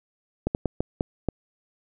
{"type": "slowing click train", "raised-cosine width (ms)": 2, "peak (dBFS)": -10, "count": 6, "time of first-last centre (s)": [0.47, 1.287], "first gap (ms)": 79, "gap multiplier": 1.37, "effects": []}